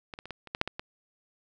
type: clicks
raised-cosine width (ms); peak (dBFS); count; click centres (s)
0.3; -23 / -25 / -27 / -21 / -29 / -15 / -8 / -17 / -19; 9; 0.138 / 0.189 / 0.256 / 0.307 / 0.473 / 0.549 / 0.614 / 0.676 / 0.795
effects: none